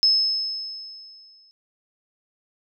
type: tone with exponential decay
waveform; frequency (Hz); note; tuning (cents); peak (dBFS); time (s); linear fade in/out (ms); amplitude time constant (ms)
sine; 5200; E8; -24; -13; 0.03-1.51; 0; 320
effects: none